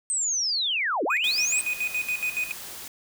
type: linear two-way sweep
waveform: sine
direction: down then up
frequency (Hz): 8360 to 257.1 to 8360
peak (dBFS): -23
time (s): 0.1-1.61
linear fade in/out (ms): 0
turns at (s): 1.04
type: tone with tremolo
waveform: triangle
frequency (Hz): 2489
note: D#7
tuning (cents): 0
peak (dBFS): -22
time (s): 1.1-2.52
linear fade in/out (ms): 5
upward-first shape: square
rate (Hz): 7.1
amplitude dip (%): 75
type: noise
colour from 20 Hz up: white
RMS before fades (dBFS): -39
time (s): 1.24-2.88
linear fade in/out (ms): 2
effects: none